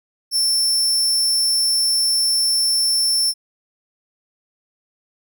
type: tone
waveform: sawtooth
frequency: 5380 Hz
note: E8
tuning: 34 cents sharp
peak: -13 dBFS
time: 0.31-3.34 s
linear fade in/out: 50 ms
effects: none